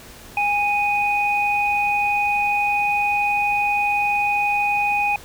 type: tone pair together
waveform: sine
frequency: 819.8 / 2488 Hz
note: G#5 / D#7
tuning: -23 / -1 cents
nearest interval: octave + perfect fifth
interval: 1922 cents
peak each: -20 dBFS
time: 0.37-5.16 s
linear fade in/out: 2 ms
effects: pink hiss -42 dBFS RMS until 5.24 s